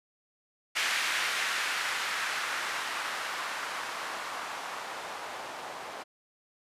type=noise with low-pass filter sweep; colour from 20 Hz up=violet; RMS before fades=-34 dBFS; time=0.75-6.04 s; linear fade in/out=20 ms; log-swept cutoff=2000 to 750 Hz; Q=1.3; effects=resampled to 32000 Hz